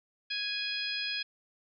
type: harmonic tone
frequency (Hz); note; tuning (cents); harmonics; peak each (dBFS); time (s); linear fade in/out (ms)
830.6; G#5; 0; 2 / 3 / 4 / 5 / 6; -40 / -37 / -37 / -40 / -38; 0.3-1.23; 10
effects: none